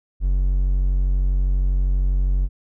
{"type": "tone", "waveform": "triangle", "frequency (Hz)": 46.25, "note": "F#1", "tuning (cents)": 0, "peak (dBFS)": -14, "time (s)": [0.2, 2.49], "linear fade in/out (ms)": 50, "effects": []}